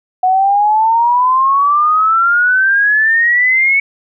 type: exponential sweep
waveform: sine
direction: up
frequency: 733 to 2228 Hz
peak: -8 dBFS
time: 0.23-3.8 s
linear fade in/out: 5 ms
effects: none